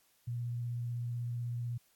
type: tone with vibrato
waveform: sine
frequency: 119.9 Hz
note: A#2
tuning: 49 cents sharp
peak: -34 dBFS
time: 0.27-1.78 s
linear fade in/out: 10 ms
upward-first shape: sine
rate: 16 Hz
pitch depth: 13 cents each way
effects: white hiss -70 dBFS RMS until 1.95 s + AAC 64 kbps